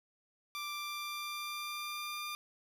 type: tone with pitch glide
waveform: 15% pulse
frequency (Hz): 1178 to 1198.6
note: D6 to D6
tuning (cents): +5 to +35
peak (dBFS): -32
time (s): 0.55-2.35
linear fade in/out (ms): 0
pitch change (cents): +30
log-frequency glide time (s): 0.67-2.23
effects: none